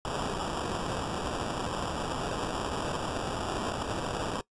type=noise with sample-and-hold; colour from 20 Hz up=blue; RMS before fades=-33 dBFS; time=0.05-4.41 s; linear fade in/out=0 ms; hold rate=2100 Hz; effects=noise-tail reverb RT60 0.1 s tail -20 dB re dry + resampled to 22050 Hz